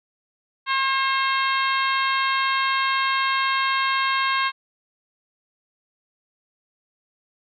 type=harmonic tone with a mistuned harmonic; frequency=536 Hz; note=C5; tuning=42 cents sharp; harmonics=2 / 3 / 4 / 5 / 6 / 7 / 8; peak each=-22 / -26 / -28 / -30 / -32 / -33 / -34 dBFS; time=0.66-4.52 s; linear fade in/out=50 ms; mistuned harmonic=8; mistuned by=-17 cents; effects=none